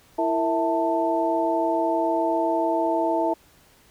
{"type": "tone cluster", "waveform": "sine", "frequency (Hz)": [332.1, 459.1, 655, 886], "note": ["E4", "A#4", "E5", "A5"], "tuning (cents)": [13, -26, -11, 12], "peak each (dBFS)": [-25, -31, -24, -25], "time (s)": [0.18, 3.34], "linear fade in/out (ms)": 10, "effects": ["pink hiss -56 dBFS RMS until 3.9 s"]}